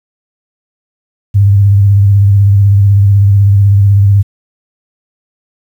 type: tone with vibrato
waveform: sine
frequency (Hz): 100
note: G2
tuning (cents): +35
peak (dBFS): -3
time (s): 1.34-4.23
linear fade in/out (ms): 20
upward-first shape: square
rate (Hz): 16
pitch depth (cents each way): 31
effects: 7-bit